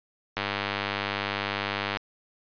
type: click train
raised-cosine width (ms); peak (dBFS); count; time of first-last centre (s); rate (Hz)
0.3; -11; 161; 0.37-1.97; 100
effects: resampled to 11025 Hz